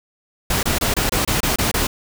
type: noise bursts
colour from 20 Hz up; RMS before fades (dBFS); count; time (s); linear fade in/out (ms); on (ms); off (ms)
pink; -19; 9; 0.5-1.87; 5; 130; 25
effects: none